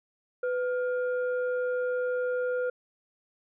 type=tone pair together; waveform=sine; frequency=499.2 / 1411 Hz; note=B4 / F6; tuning=+19 / +17 cents; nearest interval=octave + tritone; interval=1798 cents; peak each=-26 / -35 dBFS; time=0.43-2.7 s; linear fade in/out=5 ms; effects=tanh soft clip ceiling -19 dBFS